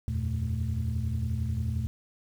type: tone cluster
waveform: sine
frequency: 80.2 / 91.4 / 117.5 / 218 Hz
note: E2 / F#2 / A#2 / A3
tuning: -47 / -21 / +14 / -16 cents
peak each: -30 / -34 / -30 / -37 dBFS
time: 0.08-1.87 s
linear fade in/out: 0 ms
effects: tanh soft clip ceiling -20 dBFS + 9-bit